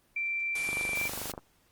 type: tone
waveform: sine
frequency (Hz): 2349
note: D7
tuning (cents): 0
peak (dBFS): -29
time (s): 0.16-1.08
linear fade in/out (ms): 5
type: noise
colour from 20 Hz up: white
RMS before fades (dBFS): -38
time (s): 0.55-1.32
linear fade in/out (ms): 5
type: click train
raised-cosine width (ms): 1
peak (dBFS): -24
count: 18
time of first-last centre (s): 0.69-1.378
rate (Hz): 24.7
effects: pink hiss -67 dBFS RMS until 1.71 s + Opus 32 kbps